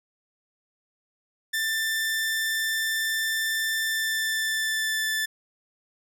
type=tone with pitch glide; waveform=sawtooth; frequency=1778 to 1756.6 Hz; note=A6 to A6; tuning=+18 to -3 cents; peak=-21 dBFS; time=1.53-5.26 s; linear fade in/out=10 ms; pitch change=-21 cents; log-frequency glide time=3.84-5.11 s; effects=none